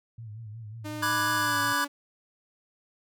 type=tone with vibrato; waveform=sine; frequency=110 Hz; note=A2; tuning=in tune; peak=-38 dBFS; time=0.18-1.73 s; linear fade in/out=5 ms; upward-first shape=sine; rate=5.5 Hz; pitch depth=93 cents each way
type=tone with pitch glide; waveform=sawtooth; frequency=304 to 285.3 Hz; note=D#4 to C#4; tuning=-40 to +50 cents; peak=-31 dBFS; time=0.84-1.88 s; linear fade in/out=20 ms; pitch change=-110 cents; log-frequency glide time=1.38-1.6 s
type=chord; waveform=square; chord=G# half-diminished seventh; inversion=first; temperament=equal; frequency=987.8 / 1174.7 / 1480 / 1661.2 Hz; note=B5 / D6 / F#6 / G#6; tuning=0 / 0 / 0 / 0 cents; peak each=-31 dBFS; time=1.02-1.85 s; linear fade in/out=10 ms
effects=none